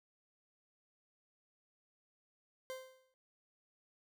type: tone with exponential decay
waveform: 40% pulse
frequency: 520 Hz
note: C5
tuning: 11 cents flat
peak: -39 dBFS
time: 2.7-3.14 s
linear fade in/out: 0 ms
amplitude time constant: 94 ms
effects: none